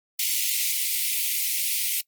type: high-pass noise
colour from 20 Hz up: white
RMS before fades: -25 dBFS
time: 0.19-2.01 s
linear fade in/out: 5 ms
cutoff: 2000 Hz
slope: 96 dB/octave
effects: noise-tail reverb RT60 0.1 s tail -24 dB re dry + Opus 24 kbps